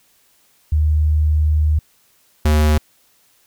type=tone pair in turn; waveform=sine / square; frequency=76.5 / 76.02 Hz; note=D#2 / D#2; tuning=-29 / -40 cents; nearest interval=unison; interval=11 cents; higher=first; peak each=-12 dBFS; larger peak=neither; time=0.72-1.79 / 2.45-2.78 s; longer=first; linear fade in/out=5 ms; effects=white hiss -57 dBFS RMS until 3.46 s